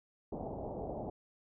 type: low-pass noise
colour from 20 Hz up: white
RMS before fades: -41 dBFS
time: 0.32-1.1 s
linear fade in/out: 5 ms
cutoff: 790 Hz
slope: 48 dB/octave
effects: none